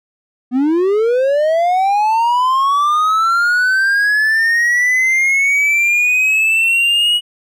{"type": "linear sweep", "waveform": "triangle", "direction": "up", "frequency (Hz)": [240, 2921], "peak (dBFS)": -9, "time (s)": [0.51, 7.21], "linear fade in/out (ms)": 50, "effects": []}